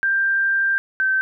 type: tone pair in turn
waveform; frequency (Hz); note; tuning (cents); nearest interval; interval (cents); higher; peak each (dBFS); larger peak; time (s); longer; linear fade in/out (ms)
sine; 1583 / 1546.8; G6 / G6; +17 / -24; unison; 41; first; -16; neither; 0.03-0.78 / 1-1.21; first; 0
effects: none